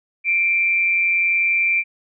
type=tone with amplitude modulation; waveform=sine; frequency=2356 Hz; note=D7; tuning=5 cents sharp; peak=-13 dBFS; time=0.24-1.84 s; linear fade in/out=50 ms; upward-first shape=sine; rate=181 Hz; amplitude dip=45%; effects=none